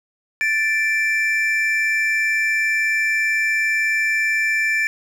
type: tone pair together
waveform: triangle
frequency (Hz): 1761 / 2347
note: A6 / D7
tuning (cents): +1 / -2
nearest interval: perfect fourth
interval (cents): 497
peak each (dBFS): -18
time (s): 0.41-4.87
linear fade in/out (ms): 0
effects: none